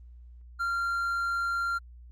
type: tone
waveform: triangle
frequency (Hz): 1384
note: F6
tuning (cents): -16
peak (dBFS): -25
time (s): 0.59-1.79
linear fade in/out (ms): 20
effects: added 60 Hz sine -46 dBFS peak until 2.11 s + Opus 24 kbps